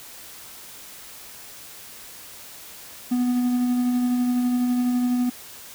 triangle tone with tremolo, 246.9 Hz, B3, in tune, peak -16 dBFS, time 3.11-5.3 s, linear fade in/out 10 ms, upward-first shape sine, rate 12 Hz, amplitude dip 25%, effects white hiss -42 dBFS RMS until 5.74 s

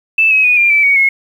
sine tone with pitch steps, 2637 / 2553 / 2472 / 2393 / 2317 / 2243 / 2172 Hz, E7 / D#7 / D#7 / D7 / D7 / C#7 / C#7, 0 / +44 / -12 / +32 / -24 / +20 / -36 cents, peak -7 dBFS, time 0.18-1.09 s, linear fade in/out 5 ms, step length 130 ms, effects 7-bit

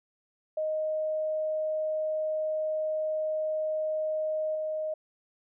sine tone with level steps, 622.3 Hz, D#5, in tune, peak -27 / -29 dBFS, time 0.57-4.94 s, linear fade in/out 5 ms, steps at 4.55 s, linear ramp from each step 2 ms, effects none

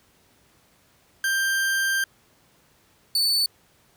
40% pulse tone pair in turn, 1580 / 4491 Hz, G6 / C#8, +13 / +22 cents, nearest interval octave + tritone, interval 1809 cents, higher second, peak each -20 / -18 dBFS, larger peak second, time 1.24-2.04 / 3.15-3.46 s, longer first, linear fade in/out 2 ms, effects pink hiss -60 dBFS RMS until 3.96 s + high-pass 60 Hz 12 dB/octave

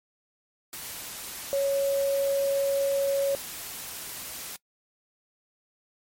sine tone in noise, 554.4 Hz, C#5, in tune, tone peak -22 dBFS, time 1.53-3.35 s, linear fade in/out 0 ms, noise white, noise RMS -38 dBFS, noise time 0.73-4.56 s, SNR +13 dB, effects noise-tail reverb RT60 0.1 s tail -23 dB re dry + MP3 64 kbps

